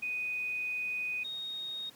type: tone pair in turn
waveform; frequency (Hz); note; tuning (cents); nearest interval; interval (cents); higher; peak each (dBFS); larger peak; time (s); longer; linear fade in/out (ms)
sine; 2489 / 3729; D#7 / A#7; 0 / 0; perfect fifth; 700; second; -32 / -36; first; 0.02-1.24 / 1.24-1.9; first; 10
effects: pink hiss -57 dBFS RMS until 1.95 s + high-pass 150 Hz 12 dB/octave